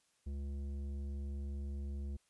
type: tone with tanh clipping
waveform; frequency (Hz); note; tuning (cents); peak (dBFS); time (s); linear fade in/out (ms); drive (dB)
sine; 70.2; C#2; +22; -40; 0.26-2.17; 10; 11
effects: white hiss -75 dBFS RMS until 2.29 s + resampled to 24000 Hz